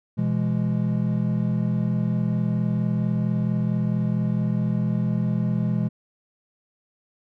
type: chord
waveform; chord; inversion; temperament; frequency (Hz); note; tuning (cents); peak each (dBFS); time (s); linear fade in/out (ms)
triangle; E major; second; equal with one note detuned; 123.47 / 167.99 / 207.7; B2 / E3 / G#3; 0 / +33 / 0; -23; 0.17-5.89; 20
effects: none